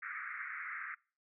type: band-pass noise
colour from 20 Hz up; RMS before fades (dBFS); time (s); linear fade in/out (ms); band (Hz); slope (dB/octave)
white; -43; 0.02-0.95; 10; 1200 to 2200; 96
effects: noise-tail reverb RT60 0.4 s tail -25 dB re dry